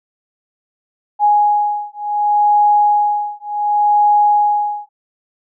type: beating tone pair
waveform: sine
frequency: 830.6 / 831.28 Hz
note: G#5 / G#5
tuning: 0 / +1 cents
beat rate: 0.68 Hz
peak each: -14 / -14 dBFS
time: 1.19-4.89 s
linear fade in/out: 50 ms
effects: none